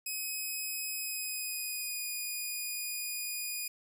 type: tone with pitch glide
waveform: 5% pulse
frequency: 2536 to 2462 Hz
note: D#7 to D#7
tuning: +32 to -19 cents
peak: -26 dBFS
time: 0.06-3.68 s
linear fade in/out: 5 ms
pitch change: -51 cents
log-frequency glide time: 0.97-2.04 s
effects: none